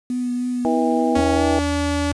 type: tone with vibrato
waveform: sine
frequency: 246.9 Hz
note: B3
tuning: in tune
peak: -20 dBFS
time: 0.1-1.2 s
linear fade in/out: 2 ms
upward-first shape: triangle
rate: 3.3 Hz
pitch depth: 18 cents each way
type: harmonic tone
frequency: 161.3 Hz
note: E3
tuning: 37 cents flat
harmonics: 2 / 3 / 4 / 5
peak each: -22 / -23 / -25 / -23 dBFS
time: 0.65-1.59 s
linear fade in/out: 0 ms
type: tone with pitch glide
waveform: sawtooth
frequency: 278.1 to 287.6 Hz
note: C#4 to D4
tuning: +6 to -36 cents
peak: -16 dBFS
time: 1.15-2.12 s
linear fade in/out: 5 ms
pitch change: +58 cents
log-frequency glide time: 1.34-1.45 s
type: tone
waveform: sine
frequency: 81.6 Hz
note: E2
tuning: 17 cents flat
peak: -24 dBFS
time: 1.16-2.13 s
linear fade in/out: 10 ms
effects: resampled to 22050 Hz + 7-bit